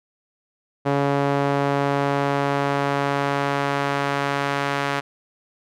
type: tone with band-pass filter sweep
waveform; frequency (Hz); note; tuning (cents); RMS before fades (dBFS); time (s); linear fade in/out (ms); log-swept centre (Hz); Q
sawtooth; 140.8; C#3; +27; -22; 0.85-5.01; 20; 620 to 1500; 0.77
effects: none